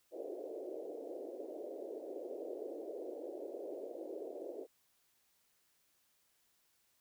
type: band-pass noise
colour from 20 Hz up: pink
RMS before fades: -45 dBFS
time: 0.11-4.67 s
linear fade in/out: 50 ms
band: 330 to 610 Hz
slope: 48 dB/octave
effects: white hiss -75 dBFS RMS until 7 s